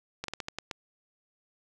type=slowing click train; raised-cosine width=0.2 ms; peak=-17 dBFS; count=7; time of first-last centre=0.24-0.712 s; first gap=43 ms; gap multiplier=1.24; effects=none